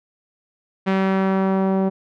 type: tone with low-pass filter sweep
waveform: sawtooth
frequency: 191.7 Hz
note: G3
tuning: 38 cents flat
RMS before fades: -19 dBFS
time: 0.86-1.9 s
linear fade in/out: 20 ms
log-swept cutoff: 2500 to 690 Hz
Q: 1
effects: none